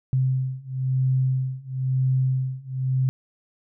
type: beating tone pair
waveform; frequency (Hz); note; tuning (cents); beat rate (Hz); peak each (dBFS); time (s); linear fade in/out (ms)
sine; 130 / 131; C3 / C3; -11 / +2; 1; -24 / -23; 0.13-3.09; 0
effects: none